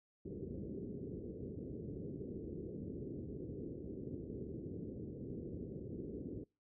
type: low-pass noise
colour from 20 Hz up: white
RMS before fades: -45 dBFS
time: 0.25-6.44 s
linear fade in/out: 5 ms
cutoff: 440 Hz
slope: 48 dB/octave
effects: noise-tail reverb RT60 0.3 s tail -26 dB re dry + high-pass 60 Hz 12 dB/octave